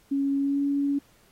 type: tone with pitch glide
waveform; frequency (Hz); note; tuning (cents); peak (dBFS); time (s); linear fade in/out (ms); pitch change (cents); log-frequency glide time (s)
sine; 277.2 to 282; C#4 to C#4; 0 to +30; -22; 0.11-0.99; 10; +30; 0.38-0.62
effects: pink hiss -61 dBFS RMS until 1.31 s + AAC 48 kbps